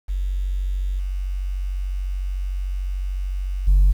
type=tone with level steps; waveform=sine; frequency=46.81 Hz; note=F#1; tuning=21 cents sharp; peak=-20 / -22 / -9 dBFS; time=0.08-3.93 s; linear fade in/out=20 ms; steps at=0.99 / 3.67 s; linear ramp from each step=10 ms; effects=tanh soft clip ceiling -9 dBFS + 8-bit